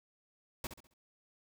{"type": "noise with echo", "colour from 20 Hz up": "pink", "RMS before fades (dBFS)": -39, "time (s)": [0.64, 0.67], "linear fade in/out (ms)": 2, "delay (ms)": 67, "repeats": 4, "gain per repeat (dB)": -9, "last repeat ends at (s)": 0.938, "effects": []}